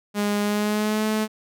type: tone with pitch glide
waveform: sawtooth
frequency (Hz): 205.9 to 216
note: G#3 to A3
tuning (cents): -15 to -32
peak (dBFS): -17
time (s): 0.14-1.28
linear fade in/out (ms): 50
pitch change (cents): +83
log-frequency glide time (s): 0.41-1.05
effects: none